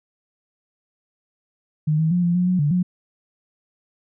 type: tone with pitch steps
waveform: sine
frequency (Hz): 153.1 / 159.5 / 177.3 / 172.9 / 179.4 / 182.4 / 146.2 / 180.1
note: D#3 / D#3 / F3 / F3 / F3 / F#3 / D3 / F#3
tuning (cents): -28 / +43 / +26 / -17 / +47 / -24 / -7 / -46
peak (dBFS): -16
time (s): 1.87-2.83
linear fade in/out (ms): 10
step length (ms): 120
effects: none